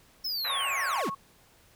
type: linear sweep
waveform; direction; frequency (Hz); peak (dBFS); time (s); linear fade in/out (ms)
square; down; 5360 to 123.47; -30; 0.24-1.1; 10
type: band-pass noise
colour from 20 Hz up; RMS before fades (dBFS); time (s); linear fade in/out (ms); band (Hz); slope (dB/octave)
white; -37; 0.44-1.02; 10; 540 to 2500; 48
type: tone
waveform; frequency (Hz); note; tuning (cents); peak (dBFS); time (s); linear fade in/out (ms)
sine; 1100; C#6; -14; -32; 0.49-1.15; 10
effects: pink hiss -60 dBFS RMS until 1.75 s